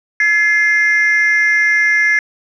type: tone pair together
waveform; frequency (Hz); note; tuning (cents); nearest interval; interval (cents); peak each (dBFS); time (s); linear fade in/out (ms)
sine; 1708.2 / 2093; G#6 / C7; +48 / 0; major third; 352; -11; 0.2-2.19; 2
effects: tanh soft clip ceiling -6 dBFS